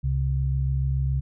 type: tone pair together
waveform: sine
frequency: 67.1 / 134.2 Hz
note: C2 / C3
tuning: +44 / +44 cents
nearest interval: octave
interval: 1200 cents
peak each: -24 dBFS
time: 0.03-1.21 s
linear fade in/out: 20 ms
effects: none